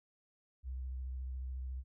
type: tone with vibrato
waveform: sine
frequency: 64.3 Hz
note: C2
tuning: 30 cents flat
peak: -38 dBFS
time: 0.63-1.84 s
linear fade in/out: 50 ms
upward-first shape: triangle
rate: 14 Hz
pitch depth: 42 cents each way
effects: none